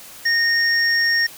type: tone pair together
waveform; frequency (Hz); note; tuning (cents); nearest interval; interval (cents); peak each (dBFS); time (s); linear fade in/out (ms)
sine; 1846 / 5532; A#6 / F8; -17 / -17; octave + perfect fifth; 1900; -16 / -21; 0.25-1.27; 10
effects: white hiss -40 dBFS RMS until 1.37 s